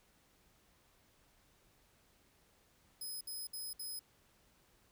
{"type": "tone bursts", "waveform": "5% pulse", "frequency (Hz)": 5080, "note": "D#8", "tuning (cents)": 35, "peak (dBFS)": -36, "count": 4, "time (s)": [3.01, 3.993], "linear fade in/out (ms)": 5, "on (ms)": 200, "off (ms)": 61, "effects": ["pink hiss -70 dBFS RMS until 4.91 s"]}